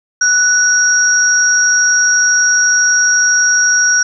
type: tone pair together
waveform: sine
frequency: 1480 / 5666 Hz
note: F#6 / F8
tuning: 0 / +24 cents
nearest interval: octave + major seventh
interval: 2324 cents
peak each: -11 dBFS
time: 0.21-4.03 s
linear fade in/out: 5 ms
effects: none